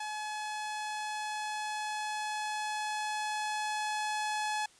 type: tone with level ramp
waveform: sawtooth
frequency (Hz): 851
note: G#5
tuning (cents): +42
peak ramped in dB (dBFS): -32 to -27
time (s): 0-4.66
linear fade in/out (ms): 5
effects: white hiss -61 dBFS RMS until 4.79 s + resampled to 22050 Hz